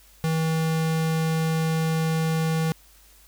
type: tone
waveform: square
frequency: 160.8 Hz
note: E3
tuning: 43 cents flat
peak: -22 dBFS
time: 0.24-2.72 s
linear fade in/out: 0 ms
effects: added 50 Hz sine -55 dBFS peak until 3.27 s + white hiss -55 dBFS RMS until 3.27 s